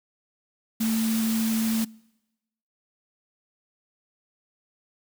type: tone in noise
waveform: sine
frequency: 223.4 Hz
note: A3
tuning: 27 cents sharp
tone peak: -22 dBFS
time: 0.8-1.85 s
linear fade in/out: 10 ms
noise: white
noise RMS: -33 dBFS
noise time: 0.8-1.85 s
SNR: +8 dB
effects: noise-tail reverb RT60 1.0 s tail -25 dB re dry